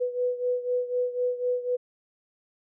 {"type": "beating tone pair", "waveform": "sine", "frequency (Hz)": [493.9, 497.9], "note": ["B4", "B4"], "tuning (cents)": [0, 14], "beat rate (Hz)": 4, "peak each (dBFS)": [-26, -30], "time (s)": [0, 1.77], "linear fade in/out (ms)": 20, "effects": []}